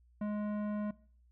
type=tone with tanh clipping; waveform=triangle; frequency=209 Hz; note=G#3; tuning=11 cents sharp; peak=-35 dBFS; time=0.21-0.91 s; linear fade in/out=5 ms; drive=18 dB; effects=noise-tail reverb RT60 0.5 s tail -21 dB re dry + added 60 Hz sine -62 dBFS peak until 1.31 s